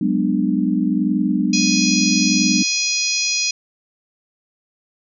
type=chord; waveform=sine; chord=G# half-diminished seventh; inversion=third; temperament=just; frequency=186.89 / 207.7 / 249.2 / 299 Hz; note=F#3 / G#3 / B3 / D4; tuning=+18 / 0 / +16 / +31 cents; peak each=-21 dBFS; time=0.01-2.63 s; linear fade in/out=5 ms
type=harmonic tone; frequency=830.6 Hz; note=G#5; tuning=in tune; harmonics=3 / 4 / 5 / 6 / 7 / 8; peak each=-23 / -31 / -25 / -23 / -23 / -27 dBFS; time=1.53-3.51 s; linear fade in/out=5 ms
effects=none